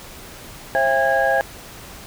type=tone cluster; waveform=sine; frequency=535 / 667 / 805 / 1644 Hz; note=C5 / E5 / G5 / G#6; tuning=+38 / +20 / +46 / -18 cents; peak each=-20 dBFS; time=0.75-1.41 s; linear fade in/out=0 ms; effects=tanh soft clip ceiling -7 dBFS + pink hiss -39 dBFS RMS until 2.06 s